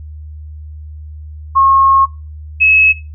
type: tone pair in turn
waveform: sine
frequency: 1084 / 2578 Hz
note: C#6 / E7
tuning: -39 / -39 cents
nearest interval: octave + minor third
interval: 1500 cents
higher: second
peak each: -6 dBFS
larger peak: neither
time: 1.55-2.06 / 2.6-2.93 s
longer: first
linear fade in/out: 20 ms
effects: noise-tail reverb RT60 0.3 s tail -19 dB re dry + added 76 Hz sine -27 dBFS peak until 3.14 s